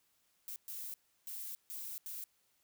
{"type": "noise bursts at uneven times", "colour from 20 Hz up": "violet", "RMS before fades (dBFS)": -44, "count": 5, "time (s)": [[0.48, 0.56], [0.68, 0.94], [1.27, 1.55], [1.7, 1.98], [2.06, 2.24]], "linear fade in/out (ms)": 0, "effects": ["white hiss -75 dBFS RMS until 2.63 s"]}